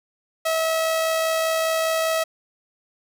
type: tone with amplitude modulation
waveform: sawtooth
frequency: 646 Hz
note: E5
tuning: 35 cents flat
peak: -15 dBFS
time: 0.45-2.24 s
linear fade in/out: 10 ms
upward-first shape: sine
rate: 65 Hz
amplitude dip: 25%
effects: none